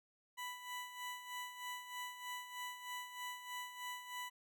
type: tone with tremolo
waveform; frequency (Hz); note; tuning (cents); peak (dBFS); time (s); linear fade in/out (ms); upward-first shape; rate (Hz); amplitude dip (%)
20% pulse; 990; B5; +4; -37; 0.37-4.3; 20; sine; 3.2; 65
effects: none